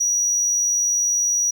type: tone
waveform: triangle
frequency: 5800 Hz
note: F#8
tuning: 35 cents flat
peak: -16 dBFS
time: 0-1.51 s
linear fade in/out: 10 ms
effects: none